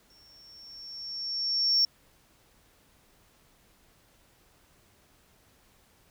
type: tone with exponential growth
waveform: sine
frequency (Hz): 5470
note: F8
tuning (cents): -37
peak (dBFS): -18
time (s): 0.1-1.85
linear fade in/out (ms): 2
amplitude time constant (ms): 380
effects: tanh soft clip ceiling -16 dBFS + pink hiss -63 dBFS RMS until 6.1 s